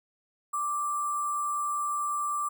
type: tone with sample-and-hold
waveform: sine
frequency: 1174.7 Hz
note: D6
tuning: in tune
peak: -27 dBFS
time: 0.53-2.49 s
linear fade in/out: 10 ms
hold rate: 8820 Hz
effects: none